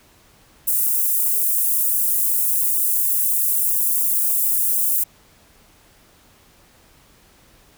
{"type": "high-pass noise", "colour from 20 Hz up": "white", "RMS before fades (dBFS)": -19, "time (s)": [0.67, 5.04], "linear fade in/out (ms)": 10, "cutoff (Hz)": 9500, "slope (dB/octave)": 24, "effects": ["pink hiss -53 dBFS RMS until 7.77 s"]}